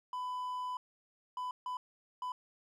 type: tone bursts at uneven times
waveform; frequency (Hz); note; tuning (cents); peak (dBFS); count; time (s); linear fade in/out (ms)
triangle; 1000; B5; +21; -34; 4; 0.13-0.77 / 1.37-1.51 / 1.66-1.77 / 2.22-2.32; 2
effects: none